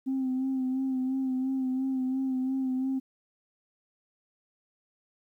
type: tone with vibrato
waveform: sine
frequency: 261.6 Hz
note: C4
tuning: in tune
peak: -25 dBFS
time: 0.06-3 s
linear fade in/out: 20 ms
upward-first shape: sine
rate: 2.9 Hz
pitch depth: 34 cents each way
effects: tanh soft clip ceiling -23 dBFS + 11-bit